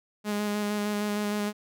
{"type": "tone with vibrato", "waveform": "sawtooth", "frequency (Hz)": 207.7, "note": "G#3", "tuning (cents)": 0, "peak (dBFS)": -23, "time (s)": [0.24, 1.53], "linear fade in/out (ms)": 50, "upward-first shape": "square", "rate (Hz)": 6.5, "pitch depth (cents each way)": 13, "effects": []}